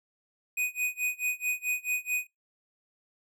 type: tone with tremolo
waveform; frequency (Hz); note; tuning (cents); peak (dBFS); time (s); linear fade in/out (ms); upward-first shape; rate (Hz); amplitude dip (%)
square; 2489; D#7; 0; -26; 0.57-2.27; 5; sine; 4.6; 95
effects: noise-tail reverb RT60 0.2 s tail -26 dB re dry